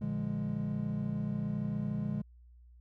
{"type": "chord", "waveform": "triangle", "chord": "Bb dominant seventh", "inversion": "none", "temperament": "equal with one note detuned", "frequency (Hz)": [116.54, 146.83, 173.61, 207.7], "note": ["Bb2", "D3", "F3", "Ab3"], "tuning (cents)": [0, 0, -10, 0], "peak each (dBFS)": [-38, -35, -38, -33], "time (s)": [0.01, 2.22], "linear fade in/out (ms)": 10, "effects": ["added 60 Hz sine -54 dBFS peak until 2.8 s"]}